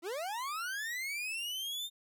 40% pulse linear sweep, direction up, 311.1 to 3653 Hz, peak -35 dBFS, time 0.02-1.9 s, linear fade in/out 50 ms, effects none

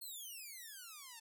5% pulse exponential sweep, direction down, 4353 to 880 Hz, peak -39 dBFS, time 0.01-1.2 s, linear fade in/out 10 ms, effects none

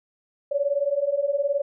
sine beating tone pair, 554.4 / 573.4 Hz, C#5 / D5, 0 / -42 cents, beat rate 19 Hz, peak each -25 / -23 dBFS, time 0.51-1.62 s, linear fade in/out 10 ms, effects none

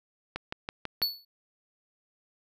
click train, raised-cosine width 0.3 ms, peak -17 dBFS, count 5, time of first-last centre 0.36-1.018 s, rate 6.08 Hz
square tone with exponential decay, 4435 Hz, C#8, in tune, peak -22 dBFS, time 1.02-1.25 s, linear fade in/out 5 ms, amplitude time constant 49 ms
effects none

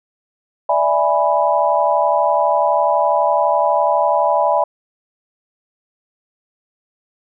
sine chord, E dominant seventh, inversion third, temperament equal, 587.3 / 659.3 / 830.6 / 987.8 Hz, D5 / E5 / G#5 / B5, 0 / 0 / 0 / 0 cents, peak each -18 dBFS, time 0.69-4.64 s, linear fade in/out 5 ms, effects none

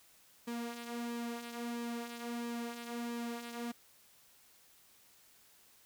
sawtooth tone with flanger, 236.3 Hz, A#3, 24 cents sharp, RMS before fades -41 dBFS, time 0.47-3.72 s, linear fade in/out 10 ms, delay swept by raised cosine 1.4 to 4.4 ms, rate 1.5 Hz, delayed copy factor -0.5, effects white hiss -64 dBFS RMS until 5.85 s

